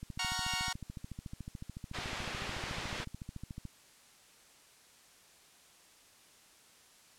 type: click train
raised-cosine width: 5 ms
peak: -30 dBFS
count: 51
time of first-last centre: 0.03-3.653 s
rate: 13.8 Hz
type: chord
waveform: 10% pulse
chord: Gb major seventh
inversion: none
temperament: equal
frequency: 740 / 932.3 / 1108.7 / 1396.9 Hz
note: Gb5 / Bb5 / Db6 / F6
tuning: 0 / 0 / 0 / 0 cents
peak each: -31 / -29 / -32 / -32 dBFS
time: 0.19-0.73 s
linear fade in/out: 5 ms
type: low-pass noise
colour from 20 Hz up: white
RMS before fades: -41 dBFS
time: 1.93-3.05 s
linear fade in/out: 20 ms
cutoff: 3200 Hz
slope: 12 dB/octave
effects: white hiss -61 dBFS RMS until 7.18 s + low-pass 10000 Hz 12 dB/octave